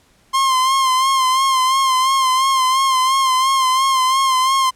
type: tone with vibrato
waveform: 45% pulse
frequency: 1053 Hz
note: C6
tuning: 11 cents sharp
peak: -13 dBFS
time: 0.33-4.71 s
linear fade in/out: 20 ms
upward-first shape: sine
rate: 2.9 Hz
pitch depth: 47 cents each way
effects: pink hiss -55 dBFS RMS until 4.75 s + low-pass 11000 Hz 12 dB/octave